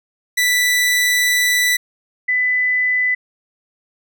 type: tone pair in turn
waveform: sawtooth / sine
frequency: 1975.5 / 1999.6 Hz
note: B6 / B6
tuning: 0 / +21 cents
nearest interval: unison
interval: 21 cents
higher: second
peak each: -10 / -14 dBFS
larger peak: first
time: 0.37-1.77 / 2.28-3.15 s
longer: first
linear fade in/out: 10 ms
effects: none